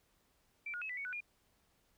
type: tone with pitch steps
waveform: sine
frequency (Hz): 2339 / 1438 / 2578 / 1985 / 2226 / 1487 / 2421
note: D7 / F#6 / E7 / B6 / C#7 / F#6 / D#7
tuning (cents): -8 / -50 / -39 / +8 / +7 / +8 / -48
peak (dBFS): -39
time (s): 0.66-1.206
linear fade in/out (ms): 5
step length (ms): 78
effects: pink hiss -74 dBFS RMS until 1.97 s